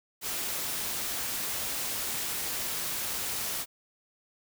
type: noise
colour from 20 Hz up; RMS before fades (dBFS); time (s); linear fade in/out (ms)
white; -33; 0.21-3.66; 50
effects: none